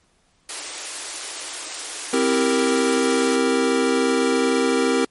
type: high-pass noise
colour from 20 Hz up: white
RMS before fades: -30 dBFS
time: 0.49-3.36 s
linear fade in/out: 2 ms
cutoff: 280 Hz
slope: 96 dB/octave
type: chord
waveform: square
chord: C dominant seventh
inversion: none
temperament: equal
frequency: 261.6 / 329.6 / 392 / 466.2 Hz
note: C4 / E4 / G4 / Bb4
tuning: 0 / 0 / 0 / 0 cents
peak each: -22 / -27 / -24 / -22 dBFS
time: 2.13-5.05 s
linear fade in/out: 5 ms
effects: pink hiss -62 dBFS RMS until 5.1 s + MP3 48 kbps